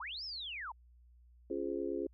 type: linear two-way sweep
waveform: sine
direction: up then down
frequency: 830.6 to 5440 to 830.6 Hz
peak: -40 dBFS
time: 0-0.72 s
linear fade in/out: 5 ms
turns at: 0.24 s
type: chord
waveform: sine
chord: Db major seventh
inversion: none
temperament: just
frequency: 277.2 / 346.5 / 415.8 / 519.7 Hz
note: Db4 / F4 / Ab4 / C5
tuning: 0 / -14 / +2 / -12 cents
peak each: -41 / -38 / -39 / -44 dBFS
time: 1.5-2.07 s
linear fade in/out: 5 ms
effects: added 60 Hz sine -59 dBFS peak until 2.13 s